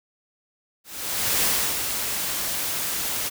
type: noise with ADSR envelope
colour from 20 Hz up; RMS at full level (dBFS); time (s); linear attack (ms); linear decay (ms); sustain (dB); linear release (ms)
white; -21; 0.84-3.3; 590; 350; -6; 23
effects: none